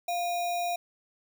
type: tone with sample-and-hold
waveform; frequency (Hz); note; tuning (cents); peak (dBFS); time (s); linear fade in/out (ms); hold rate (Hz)
sine; 698.5; F5; 0; -27; 0.08-0.76; 5; 3150
effects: none